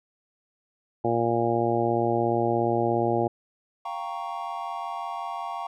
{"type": "harmonic tone", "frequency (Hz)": 117.1, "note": "A#2", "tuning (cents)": 8, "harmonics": [1, 2, 3, 4, 5, 6, 7], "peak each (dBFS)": [-31, -31, -26, -30, -30, -29, -29], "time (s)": [1.04, 3.28], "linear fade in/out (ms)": 10}
{"type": "chord", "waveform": "triangle", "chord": "G half-diminished seventh", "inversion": "third", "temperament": "equal", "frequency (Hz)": [698.5, 784, 932.3, 1108.7], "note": ["F5", "G5", "Bb5", "Db6"], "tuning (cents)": [0, 0, 0, 0], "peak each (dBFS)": -34, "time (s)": [3.85, 5.67], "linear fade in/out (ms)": 5}
{"effects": []}